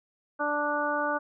harmonic tone, 294 Hz, D4, 2 cents sharp, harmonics 1 / 2 / 3 / 4 / 5, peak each -35 / -31 / -32 / -32 / -31 dBFS, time 0.39-1.19 s, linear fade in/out 20 ms, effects none

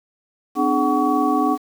sine tone cluster, 257 / 299.3 / 421.1 / 748 / 1129 Hz, C4 / D4 / G#4 / F#5 / C#6, -31 / +33 / +24 / +19 / +31 cents, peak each -22 / -20 / -26 / -22 / -22 dBFS, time 0.55-1.58 s, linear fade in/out 50 ms, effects 7-bit

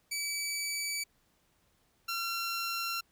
15% pulse tone pair in turn, 2296 / 1365.2 Hz, D7 / F6, -40 / -40 cents, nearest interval major sixth, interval 900 cents, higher first, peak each -26 dBFS, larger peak neither, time 0.11-1.04 / 2.08-3.01 s, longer neither, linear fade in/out 10 ms, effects pink hiss -71 dBFS RMS until 3.11 s

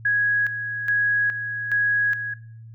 sine tone with tremolo, 1661.2 Hz, G#6, in tune, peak -17 dBFS, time 0.05-2.34 s, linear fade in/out 5 ms, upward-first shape square, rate 1.2 Hz, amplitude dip 60%, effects noise-tail reverb RT60 0.6 s tail -19 dB re dry + added 113 Hz sine -39 dBFS peak until 2.74 s

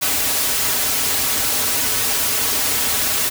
white noise with comb filter, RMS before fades -19 dBFS, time 0.01-3.3 s, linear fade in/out 20 ms, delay 5.7 ms, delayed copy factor -0.75, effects none

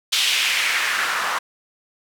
white noise with band-pass filter sweep, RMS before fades -21 dBFS, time 0.12-1.39 s, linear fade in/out 10 ms, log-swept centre 3500 to 1100 Hz, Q 2.1, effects none

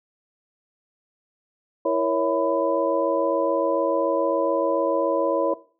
sine tone cluster, 331.6 / 469 / 556 / 652 / 1000 Hz, E4 / A#4 / C#5 / E5 / B5, +10 / +11 / +5 / -19 / +21 cents, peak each -26 / -26 / -22 / -29 / -29 dBFS, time 1.85-5.54 s, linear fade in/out 5 ms, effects noise-tail reverb RT60 0.4 s tail -18 dB re dry

